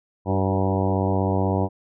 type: harmonic tone with a mistuned harmonic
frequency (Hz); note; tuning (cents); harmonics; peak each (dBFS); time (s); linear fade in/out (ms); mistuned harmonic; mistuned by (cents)
96.1; G2; -34; 1 / 2 / 3 / 4 / 5 / 6 / 7 / 8 / 9 / 10; -23 / -26 / -28 / -29 / -30 / -31 / -31 / -32 / -33 / -33; 0.25-1.69; 50; 4; -24
effects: none